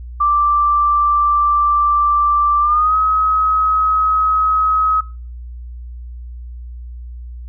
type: tone with pitch glide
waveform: sine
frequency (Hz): 1174.7 to 1273.6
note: D6 to D#6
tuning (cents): 0 to +40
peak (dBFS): -11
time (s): 0.2-5.01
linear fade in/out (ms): 10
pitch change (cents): +140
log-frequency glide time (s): 2.6-2.96
effects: noise-tail reverb RT60 0.4 s tail -21 dB re dry + added 60 Hz sine -28 dBFS peak until 7.48 s